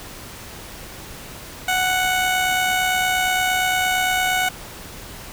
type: tone with amplitude modulation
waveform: 15% pulse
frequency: 740 Hz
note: F#5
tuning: in tune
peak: -10 dBFS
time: 1.68-4.49 s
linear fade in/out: 5 ms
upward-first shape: sine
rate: 68.7 Hz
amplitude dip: 30%
effects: pink hiss -37 dBFS RMS until 5.32 s